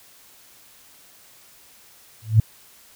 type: tone with exponential growth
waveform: sine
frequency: 110 Hz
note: A2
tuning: in tune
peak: -6 dBFS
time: 2.22-2.4 s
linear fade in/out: 5 ms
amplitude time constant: 38 ms
effects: white hiss -51 dBFS RMS until 2.95 s